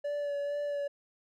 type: tone with vibrato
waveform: triangle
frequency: 576 Hz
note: D5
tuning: 34 cents flat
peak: -29 dBFS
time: 0.04-0.88 s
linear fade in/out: 10 ms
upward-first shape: sine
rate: 2.2 Hz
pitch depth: 19 cents each way
effects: none